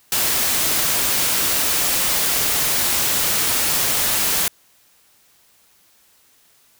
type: noise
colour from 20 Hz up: white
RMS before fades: -19 dBFS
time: 0.12-4.48 s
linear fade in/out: 2 ms
effects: white hiss -56 dBFS RMS until 6.79 s